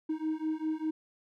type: beating tone pair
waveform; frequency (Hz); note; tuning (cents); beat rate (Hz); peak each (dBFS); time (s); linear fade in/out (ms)
triangle; 311.5 / 316.5; D#4 / D#4; +2 / +30; 5; -31; 0.09-0.91; 10
effects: tanh soft clip ceiling -21 dBFS